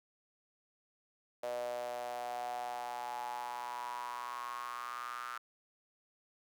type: tone with high-pass filter sweep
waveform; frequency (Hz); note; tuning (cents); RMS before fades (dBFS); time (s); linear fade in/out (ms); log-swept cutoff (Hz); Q
sawtooth; 121.6; B2; -26; -41; 1.43-5.38; 5; 590 to 1300; 7.9
effects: none